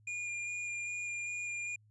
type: tone with vibrato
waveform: square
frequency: 2419 Hz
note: D#7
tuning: 49 cents flat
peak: -37 dBFS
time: 0.07-1.76 s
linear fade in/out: 5 ms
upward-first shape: square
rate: 2.5 Hz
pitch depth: 9 cents each way
effects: added 106 Hz sine -62 dBFS peak until 1.9 s + resampled to 24000 Hz